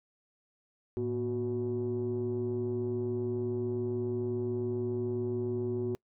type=tone cluster; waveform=sine; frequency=108.8 / 241.7 / 368.8 Hz; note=A2 / B3 / F#4; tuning=-19 / -37 / -6 cents; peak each=-35 / -36 / -30 dBFS; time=0.97-5.95 s; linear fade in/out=0 ms; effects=noise-tail reverb RT60 0.1 s tail -26 dB re dry + tanh soft clip ceiling -25 dBFS